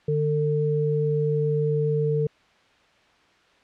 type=tone pair together; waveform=sine; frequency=149.5 / 448.8 Hz; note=D3 / A4; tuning=+31 / +34 cents; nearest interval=octave + perfect fifth; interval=1903 cents; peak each=-23 dBFS; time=0.08-2.27 s; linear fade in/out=5 ms; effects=white hiss -58 dBFS RMS until 3.63 s + low-pass 3000 Hz 12 dB/octave